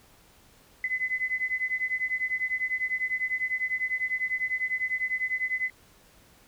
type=beating tone pair; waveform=sine; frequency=2020 / 2030 Hz; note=B6 / B6; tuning=+39 / +47 cents; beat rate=10 Hz; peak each=-30 / -29 dBFS; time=0.84-5.7 s; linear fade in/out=2 ms; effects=pink hiss -58 dBFS RMS until 6.47 s